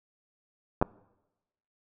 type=clicks; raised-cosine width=1 ms; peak=-13 / -8 dBFS; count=2; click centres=0.815 / 0.825 s; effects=noise-tail reverb RT60 1.0 s tail -24 dB re dry